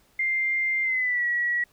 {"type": "tone with pitch glide", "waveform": "sine", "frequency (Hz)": [2099, 1924.8], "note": ["C7", "B6"], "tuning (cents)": [5, -45], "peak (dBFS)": -22, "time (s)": [0.19, 1.64], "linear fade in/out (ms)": 5, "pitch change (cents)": -150, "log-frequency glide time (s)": [0.82, 1.25], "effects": ["pink hiss -62 dBFS RMS until 1.72 s"]}